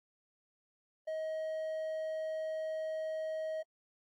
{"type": "tone", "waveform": "triangle", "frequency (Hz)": 632, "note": "D#5", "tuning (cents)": 27, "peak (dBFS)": -33, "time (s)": [1.07, 3.63], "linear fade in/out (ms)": 10, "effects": ["AAC 64 kbps"]}